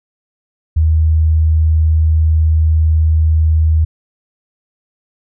sine tone, 79.1 Hz, D#2, 29 cents sharp, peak -8 dBFS, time 0.76-3.85 s, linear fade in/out 10 ms, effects none

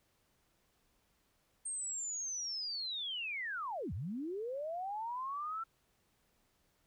sine linear two-way sweep, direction down then up, 8650 to 73.2 to 1355 Hz, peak -37 dBFS, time 1.65-5.64 s, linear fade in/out 10 ms, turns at 3.93 s, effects pink hiss -75 dBFS RMS until 6.86 s

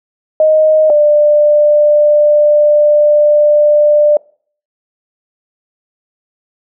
sine tone pair in turn, 622.3 / 594.6 Hz, D#5 / D5, 0 / +21 cents, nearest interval minor second, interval 79 cents, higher first, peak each -5 dBFS, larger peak neither, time 0.4-0.9 / 0.9-4.17 s, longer second, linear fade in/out 2 ms, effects noise-tail reverb RT60 0.5 s tail -24 dB re dry

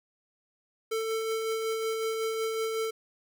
square tone with tremolo, 445.1 Hz, A4, 20 cents sharp, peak -28 dBFS, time 0.91-2.91 s, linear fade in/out 10 ms, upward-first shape sine, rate 5.4 Hz, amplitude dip 30%, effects none

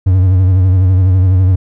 triangle tone with vibrato, 93 Hz, F#2, 9 cents sharp, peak -4 dBFS, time 0.06-1.56 s, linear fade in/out 10 ms, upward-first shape sine, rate 12 Hz, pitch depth 57 cents each way, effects none

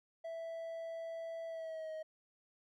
triangle tone with pitch glide, 659.3 to 629.9 Hz, E5 to D#5, 0 to +21 cents, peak -39 dBFS, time 0.24-2.03 s, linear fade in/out 10 ms, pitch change -79 cents, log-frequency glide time 1.47-1.92 s, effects none

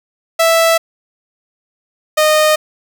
sawtooth tone pair in turn, 659.3 / 615.7 Hz, E5 / D#5, 0 / -18 cents, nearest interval minor second, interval 118 cents, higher first, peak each -5 dBFS, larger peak neither, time 0.39-0.78 / 2.17-2.56 s, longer neither, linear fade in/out 10 ms, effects none

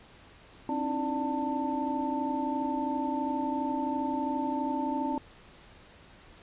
sine tone cluster, 266.2 / 298.3 / 321.2 / 588 / 891 Hz, C4 / D4 / E4 / D5 / A5, +30 / +27 / -45 / +2 / +22 cents, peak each -32 / -36 / -38 / -39 / -32 dBFS, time 0.69-5.18 s, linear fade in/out 2 ms, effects pink hiss -54 dBFS RMS until 6.42 s + resampled to 8000 Hz

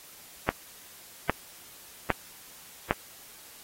click train, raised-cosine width 0.5 ms, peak -7 dBFS, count 4, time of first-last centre 0.49-2.909 s, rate 1.24 Hz, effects white hiss -50 dBFS RMS until 3.63 s + AAC 48 kbps

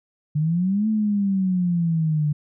sine exponential two-way sweep, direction up then down, 146.83 to 220 to 146.83 Hz, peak -18 dBFS, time 0.35-2.33 s, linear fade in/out 10 ms, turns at 0.88 s, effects none

